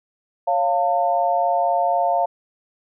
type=chord; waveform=sine; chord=Db augmented; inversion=none; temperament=equal with one note detuned; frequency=554.4 / 698.5 / 899 Hz; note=Db5 / F5 / A5; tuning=0 / 0 / +37 cents; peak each=-24 / -18 / -23 dBFS; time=0.47-2.26 s; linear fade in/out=10 ms; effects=none